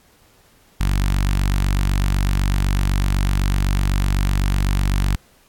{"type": "tone with notch filter", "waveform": "sawtooth", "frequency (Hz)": 47.96, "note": "G1", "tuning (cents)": -37, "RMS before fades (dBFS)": -18, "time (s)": [0.8, 5.16], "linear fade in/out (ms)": 10, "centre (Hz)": 480, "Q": 0.56, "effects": ["pink hiss -55 dBFS RMS until 5.48 s", "AAC 64 kbps"]}